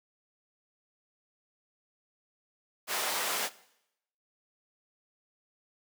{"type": "high-pass noise", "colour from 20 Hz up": "pink", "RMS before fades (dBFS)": -32, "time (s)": [2.87, 3.5], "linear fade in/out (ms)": 50, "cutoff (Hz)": 610, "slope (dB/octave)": 12, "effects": ["noise-tail reverb RT60 0.8 s tail -19 dB re dry"]}